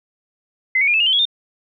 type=tone with pitch steps; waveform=sine; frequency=2055 / 2228 / 2416 / 2619 / 2840 / 3079 / 3338 / 3620 Hz; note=C7 / C#7 / D7 / E7 / F7 / G7 / G#7 / A7; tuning=-32 / +8 / +48 / -12 / +28 / -32 / +8 / +48 cents; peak=-13 dBFS; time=0.75-1.254 s; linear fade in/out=5 ms; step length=63 ms; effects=none